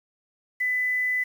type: tone with quantisation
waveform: sine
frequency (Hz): 2000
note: B6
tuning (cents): +21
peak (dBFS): -22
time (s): 0.6-1.24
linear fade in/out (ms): 10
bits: 8
effects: none